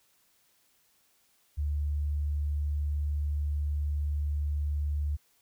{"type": "tone", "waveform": "sine", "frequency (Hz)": 73.42, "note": "D2", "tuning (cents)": 0, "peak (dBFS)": -27, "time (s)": [1.57, 5.17], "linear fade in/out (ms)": 20, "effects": ["white hiss -68 dBFS RMS until 5.41 s"]}